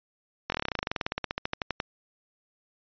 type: slowing click train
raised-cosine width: 0.3 ms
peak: -12 dBFS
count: 27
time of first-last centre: 0.5-1.801 s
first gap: 22 ms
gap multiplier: 1.06
effects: resampled to 11025 Hz